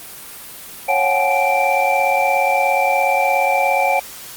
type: tone cluster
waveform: sine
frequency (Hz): 550 / 723 / 760 / 850 / 2348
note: C#5 / F#5 / F#5 / G#5 / D7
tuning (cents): -14 / -40 / +46 / +40 / -1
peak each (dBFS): -20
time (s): 0.88-4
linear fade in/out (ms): 10
effects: white hiss -35 dBFS RMS until 4.36 s + Opus 32 kbps